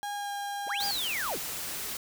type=tone with pitch glide; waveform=35% pulse; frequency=817 to 808.1 Hz; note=G#5 to G#5; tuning=-29 to -48 cents; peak=-31 dBFS; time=0.03-0.91 s; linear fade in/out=0 ms; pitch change=-19 cents; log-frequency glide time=0.14-0.31 s
type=linear two-way sweep; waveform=triangle; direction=up then down; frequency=65.41 to 4970 to 65.41 Hz; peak=-29 dBFS; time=0.66-1.39 s; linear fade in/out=50 ms; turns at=0.85 s
type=noise; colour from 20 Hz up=white; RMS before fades=-36 dBFS; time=0.8-1.97 s; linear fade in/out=2 ms
effects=none